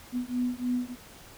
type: beating tone pair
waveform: sine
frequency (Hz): 245.8 / 249.1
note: B3 / B3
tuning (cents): -8 / +15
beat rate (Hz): 3.3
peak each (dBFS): -30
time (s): 0.12-0.96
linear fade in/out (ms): 50
effects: pink hiss -50 dBFS RMS until 1.37 s